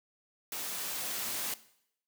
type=noise with level ramp; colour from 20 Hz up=white; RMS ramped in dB=-38 to -35 dBFS; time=0.52-1.54 s; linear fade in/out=2 ms; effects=noise-tail reverb RT60 0.7 s tail -17 dB re dry + high-pass 150 Hz 12 dB/octave